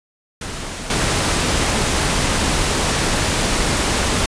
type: noise with level steps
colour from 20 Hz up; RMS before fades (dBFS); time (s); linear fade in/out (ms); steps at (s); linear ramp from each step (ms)
pink; -28 / -18; 0.41-4.26; 5; 0.9; 2
effects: resampled to 22050 Hz